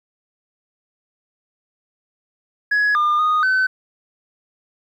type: tone with pitch steps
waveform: sine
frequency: 1678 / 1205 / 1237 / 1521 Hz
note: G#6 / D6 / D#6 / F#6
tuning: +17 / +44 / -10 / +47 cents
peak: -12 dBFS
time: 2.71-3.67 s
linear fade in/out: 10 ms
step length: 240 ms
effects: tanh soft clip ceiling -13 dBFS + 9-bit